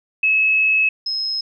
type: tone pair in turn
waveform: sine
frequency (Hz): 2583 / 5145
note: E7 / E8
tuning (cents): -36 / -43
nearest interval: octave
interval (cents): 1193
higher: second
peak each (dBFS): -13 / -20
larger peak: first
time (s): 0.23-0.89 / 1.06-1.41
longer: first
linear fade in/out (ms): 5
effects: none